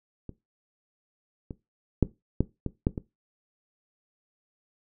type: clicks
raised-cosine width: 3 ms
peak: -25 / -23 / -6 / -9 / -16 / -9 / -19 dBFS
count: 7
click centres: 0.293 / 1.508 / 2.027 / 2.406 / 2.663 / 2.869 / 2.978 s
effects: noise-tail reverb RT60 0.2 s tail -17 dB re dry